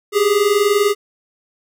square tone pair together, 395.2 / 415.3 Hz, G4 / G#4, +14 / 0 cents, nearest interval minor second, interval 86 cents, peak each -18 / -15 dBFS, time 0.12-0.95 s, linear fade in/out 50 ms, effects none

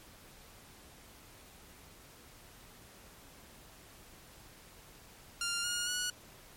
10% pulse tone with pitch steps, 1396.9 / 1429.6 / 1463 Hz, F6 / F6 / F#6, 0 / +40 / -20 cents, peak -24 dBFS, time 5.41-6.1 s, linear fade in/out 2 ms, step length 230 ms, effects pink hiss -56 dBFS RMS until 6.56 s + MP3 64 kbps

